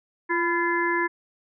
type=harmonic tone with a mistuned harmonic; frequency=345 Hz; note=F4; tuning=21 cents flat; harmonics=1 / 3 / 4 / 5 / 6; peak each=-26 / -26 / -38 / -26 / -31 dBFS; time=0.29-1.08 s; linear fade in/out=20 ms; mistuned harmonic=3; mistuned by=-59 cents; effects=none